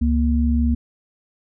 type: tone pair together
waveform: sine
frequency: 70.2 / 236.1 Hz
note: C#2 / A#3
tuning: +22 / +22 cents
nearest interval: octave + major sixth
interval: 2100 cents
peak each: -17 / -19 dBFS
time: 0.01-0.75 s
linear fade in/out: 10 ms
effects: none